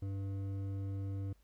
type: tone with hard clipping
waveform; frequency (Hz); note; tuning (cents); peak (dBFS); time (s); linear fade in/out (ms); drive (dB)
sine; 98; G2; 0; -38; 0.02-1.33; 5; 9
effects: added 50 Hz sine -65 dBFS peak until 1.43 s + pink hiss -75 dBFS RMS until 1.43 s